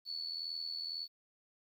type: tone with amplitude modulation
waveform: sine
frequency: 4435 Hz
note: C#8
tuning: in tune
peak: -35 dBFS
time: 0.05-1.08 s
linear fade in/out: 50 ms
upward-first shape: sine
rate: 81.9 Hz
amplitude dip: 65%
effects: 11-bit